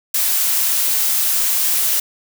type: noise with high-pass filter sweep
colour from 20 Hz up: blue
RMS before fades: -17 dBFS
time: 0.14-2 s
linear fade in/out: 5 ms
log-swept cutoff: 680 to 340 Hz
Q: 1
effects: none